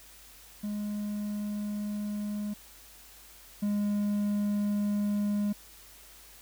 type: tone pair in turn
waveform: triangle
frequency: 207.7 / 205.8 Hz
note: G#3 / G#3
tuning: 0 / -16 cents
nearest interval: unison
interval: 16 cents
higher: first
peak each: -29 / -24 dBFS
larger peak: second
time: 0.63-2.54 / 3.62-5.53 s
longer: neither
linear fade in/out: 10 ms
effects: added 50 Hz sine -59 dBFS peak until 6.41 s + white hiss -53 dBFS RMS until 6.41 s